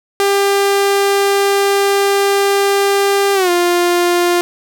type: tone with pitch glide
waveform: sawtooth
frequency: 398.2 to 350.7 Hz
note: G4 to F4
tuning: +27 to +7 cents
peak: -7 dBFS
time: 0.2-4.41 s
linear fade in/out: 0 ms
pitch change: -220 cents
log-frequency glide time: 3.34-3.5 s
effects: none